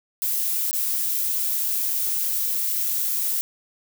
violet noise with dropouts, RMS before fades -24 dBFS, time 0.22-3.41 s, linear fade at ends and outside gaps 0 ms, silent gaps 0.711-0.73 s, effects none

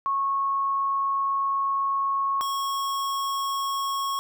sine / square tone pair in turn, 1098 / 1098 Hz, C#6 / C#6, -17 / -17 cents, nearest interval unison, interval 0 cents, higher neither, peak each -22 / -26 dBFS, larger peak first, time 0.06-2.41 / 2.41-4.19 s, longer first, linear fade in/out 0 ms, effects none

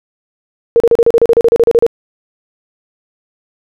sine tone bursts, 466.2 Hz, A#4, in tune, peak -4 dBFS, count 15, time 0.76-1.865 s, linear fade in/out 0 ms, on 41 ms, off 35 ms, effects none

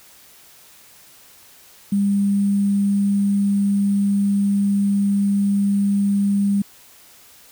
sine tone with sample-and-hold, 200.3 Hz, G3, 38 cents sharp, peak -15 dBFS, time 1.92-6.62 s, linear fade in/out 5 ms, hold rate 8820 Hz, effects white hiss -48 dBFS RMS until 7.51 s

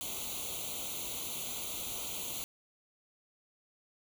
white noise with comb filter, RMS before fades -39 dBFS, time 0.01-2.44 s, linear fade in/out 0 ms, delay 0.29 ms, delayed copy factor +1, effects none

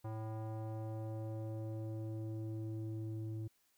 square tone with low-pass filter sweep, 110 Hz, A2, in tune, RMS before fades -42 dBFS, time 0.04-3.48 s, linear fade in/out 10 ms, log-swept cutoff 930 to 270 Hz, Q 1.8, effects white hiss -75 dBFS RMS until 3.77 s

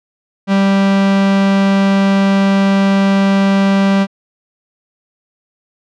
45% pulse tone, 196 Hz, G3, in tune, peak -9 dBFS, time 0.47-4.07 s, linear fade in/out 50 ms, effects low-pass 4000 Hz 12 dB/octave

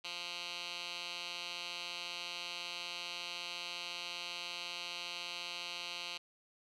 10% pulse tone with band-pass filter, 174.61 Hz, F3, in tune, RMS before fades -43 dBFS, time 0.04-6.18 s, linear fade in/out 10 ms, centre 3500 Hz, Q 3.7, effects none

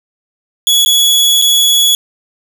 sawtooth tone with dropouts, 3379 Hz, G#7, 29 cents sharp, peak -4 dBFS, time 0.67-1.95 s, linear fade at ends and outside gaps 1 ms, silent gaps 0.85-0.86 / 1.416-1.421 s, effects none

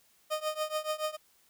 30% pulse tone with tremolo, 617 Hz, D#5, 15 cents flat, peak -25 dBFS, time 0.3-1.17 s, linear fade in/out 20 ms, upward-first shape triangle, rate 7 Hz, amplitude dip 95%, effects white hiss -66 dBFS RMS until 1.49 s

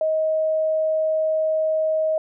sine tone, 630 Hz, D#5, 21 cents sharp, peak -18 dBFS, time 0.01-2.18 s, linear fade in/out 2 ms, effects none

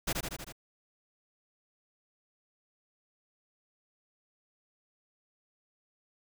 pink noise with echo, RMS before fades -30 dBFS, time 0.07-0.13 s, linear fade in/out 10 ms, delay 79 ms, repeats 5, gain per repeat -3 dB, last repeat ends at 0.525 s, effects none

